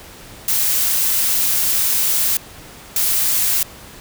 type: noise bursts at uneven times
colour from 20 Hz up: blue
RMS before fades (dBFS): -17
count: 2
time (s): 0.48-2.37 / 2.96-3.63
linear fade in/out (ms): 2
effects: pink hiss -39 dBFS RMS until 4 s